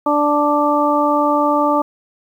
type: harmonic tone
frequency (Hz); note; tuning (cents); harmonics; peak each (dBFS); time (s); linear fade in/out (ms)
293.7; D4; 0; 1 / 2 / 3 / 4; -18 / -18 / -18 / -18; 0.06-1.82; 5
effects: 8-bit